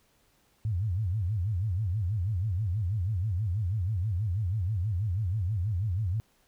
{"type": "tone with vibrato", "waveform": "sine", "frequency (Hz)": 98, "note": "G2", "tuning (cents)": 0, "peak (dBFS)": -26, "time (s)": [0.65, 6.2], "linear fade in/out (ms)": 0, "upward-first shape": "sine", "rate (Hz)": 6.2, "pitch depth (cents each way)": 250, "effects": ["pink hiss -67 dBFS RMS until 6.47 s"]}